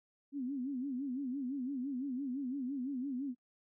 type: tone with vibrato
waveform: sine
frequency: 264.9 Hz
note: C4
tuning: 22 cents sharp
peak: -35 dBFS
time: 0.32-3.35 s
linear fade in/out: 50 ms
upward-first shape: sine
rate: 5.9 Hz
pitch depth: 140 cents each way
effects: noise-tail reverb RT60 0.1 s tail -24 dB re dry